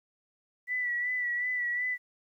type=tone with vibrato; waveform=sine; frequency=1964 Hz; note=B6; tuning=10 cents flat; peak=-28 dBFS; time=0.67-1.98 s; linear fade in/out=50 ms; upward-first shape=sine; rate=2.7 Hz; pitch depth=36 cents each way; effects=11-bit